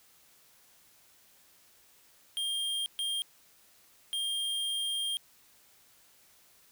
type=tone bursts at uneven times; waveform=square; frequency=3208 Hz; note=G7; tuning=39 cents sharp; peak=-31 dBFS; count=3; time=2.37-2.86 / 2.99-3.22 / 4.13-5.17 s; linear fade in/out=0 ms; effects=white hiss -62 dBFS RMS until 6.71 s